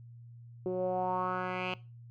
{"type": "tone with low-pass filter sweep", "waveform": "10% pulse", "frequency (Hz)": 183.1, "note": "F#3", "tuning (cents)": -18, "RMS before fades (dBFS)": -33, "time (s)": [0.66, 1.74], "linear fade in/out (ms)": 0, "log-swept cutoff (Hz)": [400, 2900], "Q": 4.1, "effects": ["noise-tail reverb RT60 0.3 s tail -21 dB re dry", "added 118 Hz sine -48 dBFS peak until 2.1 s"]}